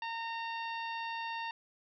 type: harmonic tone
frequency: 917 Hz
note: A#5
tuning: 29 cents flat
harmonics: 1 / 2 / 3 / 4 / 5 / 6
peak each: -38 / -43 / -44 / -49 / -53 / -62 dBFS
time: 0.02-1.51 s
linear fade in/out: 2 ms
effects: none